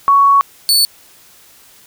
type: tone pair in turn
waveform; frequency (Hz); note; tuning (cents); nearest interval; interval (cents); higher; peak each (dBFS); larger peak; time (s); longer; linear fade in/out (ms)
sine / sawtooth; 1116 / 4464; C#6 / C#8; +11 / +11; 2 octaves; 2400; second; -6; neither; 0.08-0.41 / 0.69-0.85; first; 0
effects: white hiss -45 dBFS RMS until 1.86 s